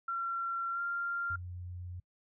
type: tone with pitch glide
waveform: sine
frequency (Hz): 1365 to 1389.7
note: F6 to F6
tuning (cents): -40 to -9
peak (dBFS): -32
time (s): 0.08-1.36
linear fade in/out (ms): 5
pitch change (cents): +31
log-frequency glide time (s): 0.72-0.81
type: tone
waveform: sine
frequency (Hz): 89.2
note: F2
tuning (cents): +37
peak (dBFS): -40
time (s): 1.3-2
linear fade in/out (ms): 5
effects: noise-tail reverb RT60 0.1 s tail -25 dB re dry